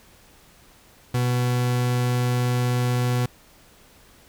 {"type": "tone", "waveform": "40% pulse", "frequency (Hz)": 123.47, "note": "B2", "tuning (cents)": 0, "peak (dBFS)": -19, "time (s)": [1.14, 3.26], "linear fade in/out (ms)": 5, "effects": ["pink hiss -53 dBFS RMS until 4.28 s"]}